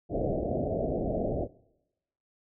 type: low-pass noise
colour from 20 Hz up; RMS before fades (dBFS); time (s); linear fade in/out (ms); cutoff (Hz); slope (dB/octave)
white; -30; 0.09-1.48; 50; 700; 96
effects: noise-tail reverb RT60 0.9 s tail -22 dB re dry